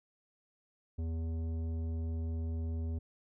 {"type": "tone with tanh clipping", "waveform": "triangle", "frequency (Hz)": 81.6, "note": "E2", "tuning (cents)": -17, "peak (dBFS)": -35, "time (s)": [0.98, 2.99], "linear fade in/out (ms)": 10, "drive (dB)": 16, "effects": []}